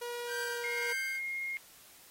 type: tone with pitch glide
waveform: sawtooth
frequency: 480 to 477 Hz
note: B4 to A#4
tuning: -49 to +40 cents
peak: -33 dBFS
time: 0.01-0.93 s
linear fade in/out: 10 ms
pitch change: -11 cents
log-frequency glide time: 0.31-0.55 s
type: tone with tremolo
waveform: 45% pulse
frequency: 1568 Hz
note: G6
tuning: in tune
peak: -35 dBFS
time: 0.27-1.21 s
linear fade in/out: 50 ms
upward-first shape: triangle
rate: 1.9 Hz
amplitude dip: 65%
type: tone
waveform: sine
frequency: 2140 Hz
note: C7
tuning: 38 cents sharp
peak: -34 dBFS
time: 0.64-1.57 s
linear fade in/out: 0 ms
effects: white hiss -57 dBFS RMS until 2.1 s + AAC 48 kbps